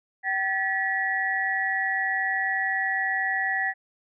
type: tone cluster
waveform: sine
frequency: 769 / 1738 / 1932 Hz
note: G5 / A6 / B6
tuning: -33 / -22 / -39 cents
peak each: -30 / -28 / -26 dBFS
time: 0.23-3.74 s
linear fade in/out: 50 ms
effects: none